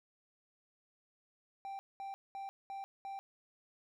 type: tone bursts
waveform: triangle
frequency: 784 Hz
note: G5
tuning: in tune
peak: -39 dBFS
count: 5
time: 1.65-3.19 s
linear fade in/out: 0 ms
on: 140 ms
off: 210 ms
effects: none